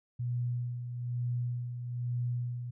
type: tone with tremolo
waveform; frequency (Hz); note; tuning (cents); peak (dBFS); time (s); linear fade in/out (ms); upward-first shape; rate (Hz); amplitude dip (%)
sine; 121.8; B2; -24; -29; 0.19-2.71; 10; sine; 1.1; 55
effects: none